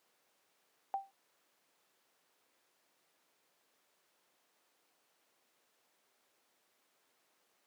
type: tone with exponential decay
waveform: sine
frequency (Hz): 784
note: G5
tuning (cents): 0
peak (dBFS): -29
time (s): 0.94-1.11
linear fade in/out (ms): 0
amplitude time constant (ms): 36
effects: pink hiss -74 dBFS RMS until 7.66 s + high-pass 400 Hz 12 dB/octave